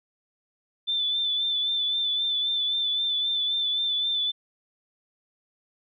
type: tone with vibrato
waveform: sine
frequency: 3520 Hz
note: A7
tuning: in tune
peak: -23 dBFS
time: 0.87-4.32 s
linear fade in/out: 20 ms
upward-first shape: sine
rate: 3.8 Hz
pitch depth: 33 cents each way
effects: none